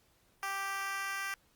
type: tone with high-pass filter sweep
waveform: 10% pulse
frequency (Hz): 392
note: G4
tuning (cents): 0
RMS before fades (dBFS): -37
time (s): 0.43-1.34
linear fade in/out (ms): 0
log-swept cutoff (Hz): 950 to 1500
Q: 1.5
effects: pink hiss -69 dBFS RMS until 1.55 s + Opus 48 kbps